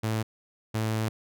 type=tone pair in turn; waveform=sawtooth; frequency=110 / 110 Hz; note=A2 / A2; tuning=0 / 0 cents; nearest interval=unison; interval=0 cents; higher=neither; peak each=-22 dBFS; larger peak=neither; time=0.03-0.23 / 0.74-1.09 s; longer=second; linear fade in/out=10 ms; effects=none